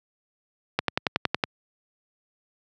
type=click train; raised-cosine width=0.3 ms; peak=-5 dBFS; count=8; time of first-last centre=0.79-1.438 s; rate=10.8 Hz; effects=high-pass 100 Hz 12 dB/octave